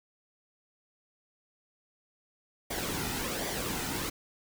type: noise with flanger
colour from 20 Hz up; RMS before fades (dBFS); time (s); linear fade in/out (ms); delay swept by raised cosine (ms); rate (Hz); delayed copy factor
pink; -34; 2.7-4.1; 10; 0.74 to 1.84; 1.3; -0.55
effects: none